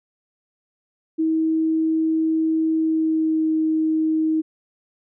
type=tone with pitch glide; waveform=sine; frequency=319.8 to 315.9 Hz; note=D#4 to D#4; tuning=+48 to +26 cents; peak=-17 dBFS; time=1.18-4.42 s; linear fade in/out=20 ms; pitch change=-22 cents; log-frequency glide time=2.75-3.52 s; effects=none